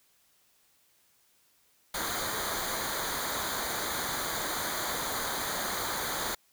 pink noise with comb filter, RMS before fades -33 dBFS, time 1.94-6.35 s, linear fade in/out 5 ms, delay 0.37 ms, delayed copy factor -0.8, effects white hiss -67 dBFS RMS until 6.52 s

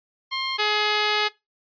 5% pulse tone pair in turn, 1062 / 421.5 Hz, C6 / G#4, +25 / +26 cents, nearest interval octave + major third, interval 1599 cents, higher first, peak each -9 / -8 dBFS, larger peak second, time 0.31-0.58 / 0.58-1.29 s, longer second, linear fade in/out 20 ms, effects noise-tail reverb RT60 0.2 s tail -20 dB re dry + resampled to 11025 Hz

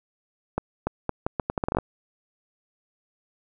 accelerating click train, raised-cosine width 1 ms, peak -10 dBFS, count 13, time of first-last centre 0.58-1.786 s, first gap 290 ms, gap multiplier 0.77, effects none

